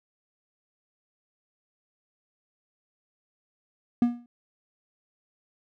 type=tone with exponential decay; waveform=triangle; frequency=240 Hz; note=B3; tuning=49 cents flat; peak=-13 dBFS; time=4.02-4.26 s; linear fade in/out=2 ms; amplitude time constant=51 ms; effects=none